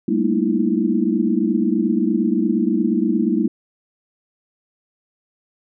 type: tone cluster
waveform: sine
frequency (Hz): 197.4 / 220.5 / 237.4 / 306.1 / 334.6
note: G3 / A3 / A#3 / D#4 / E4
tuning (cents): +12 / +4 / +32 / -28 / +26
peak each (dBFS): -22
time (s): 0.08-3.48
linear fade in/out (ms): 5
effects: none